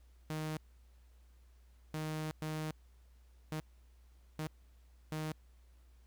sawtooth tone bursts at uneven times, 155.56 Hz, D#3, in tune, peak -33 dBFS, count 6, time 0.3-0.57 / 1.94-2.31 / 2.42-2.71 / 3.52-3.6 / 4.39-4.47 / 5.12-5.32 s, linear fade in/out 0 ms, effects added 60 Hz sine -59 dBFS peak until 6.06 s + pink hiss -74 dBFS RMS until 6.06 s

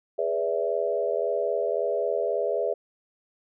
sine chord, E dominant seventh, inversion first, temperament equal with one note detuned, 415.3 / 493.9 / 577.6 / 659.3 Hz, G#4 / B4 / D5 / E5, 0 / 0 / -29 / 0 cents, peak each -29 dBFS, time 0.18-2.74 s, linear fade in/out 10 ms, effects none

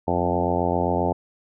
harmonic tone with a mistuned harmonic, 87.6 Hz, F2, 6 cents sharp, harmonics 1 / 2 / 3 / 4 / 5 / 6 / 7 / 8 / 9 / 10, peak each -29 / -29 / -29 / -29 / -29 / -29 / -29 / -29 / -29 / -29 dBFS, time 0.07-1.13 s, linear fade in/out 10 ms, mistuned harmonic 2, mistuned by +16 cents, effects none

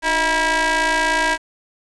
sawtooth ring-modulated tone, 329.6 Hz, E4, in tune, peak -9 dBFS, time 0.02-1.38 s, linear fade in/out 50 ms, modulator 1290 Hz, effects resampled to 22050 Hz + 8-bit

